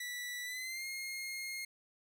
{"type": "tone with pitch glide", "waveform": "sawtooth", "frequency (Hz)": [1962, 2140], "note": ["B6", "C7"], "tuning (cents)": [-12, 38], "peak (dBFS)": -36, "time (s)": [0, 1.65], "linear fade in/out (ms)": 5, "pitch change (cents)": 150, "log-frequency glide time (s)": [0.43, 0.87], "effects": []}